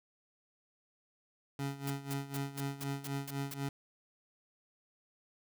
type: tone with tremolo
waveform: 25% pulse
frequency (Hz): 139.1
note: C#3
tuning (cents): +6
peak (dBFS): -30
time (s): 1.59-3.69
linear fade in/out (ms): 2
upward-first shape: sine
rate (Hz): 4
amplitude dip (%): 80
type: noise bursts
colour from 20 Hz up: white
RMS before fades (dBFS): -43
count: 8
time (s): 1.87-3.542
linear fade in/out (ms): 5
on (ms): 34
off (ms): 200
effects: none